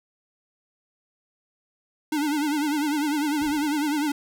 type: tone with vibrato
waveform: square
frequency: 296.6 Hz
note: D4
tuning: 17 cents sharp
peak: -23 dBFS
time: 2.12-4.12 s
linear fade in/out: 5 ms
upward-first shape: triangle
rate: 10 Hz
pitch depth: 110 cents each way
type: noise with exponential decay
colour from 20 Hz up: brown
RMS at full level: -38 dBFS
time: 3.41-3.87 s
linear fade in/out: 5 ms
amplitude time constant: 100 ms
effects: none